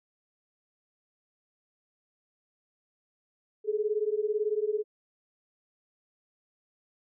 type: beating tone pair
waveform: sine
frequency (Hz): 415.4 / 433.4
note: G#4 / A4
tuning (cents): 0 / -26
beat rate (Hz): 18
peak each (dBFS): -29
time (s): 3.64-4.84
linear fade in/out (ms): 50
effects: none